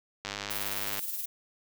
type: click train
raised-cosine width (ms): 0.2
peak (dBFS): -17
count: 76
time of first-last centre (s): 0.25-0.993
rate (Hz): 101
type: noise with tremolo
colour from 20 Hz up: violet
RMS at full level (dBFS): -33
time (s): 0.5-1.26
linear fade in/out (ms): 10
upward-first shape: sine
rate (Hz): 19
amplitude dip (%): 50
effects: none